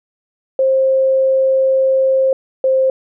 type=tone pair in turn; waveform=sine; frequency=530 / 526.6 Hz; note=C5 / C5; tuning=+22 / +11 cents; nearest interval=unison; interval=11 cents; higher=first; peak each=-10 dBFS; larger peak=neither; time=0.59-2.33 / 2.64-2.9 s; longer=first; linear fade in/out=2 ms; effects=none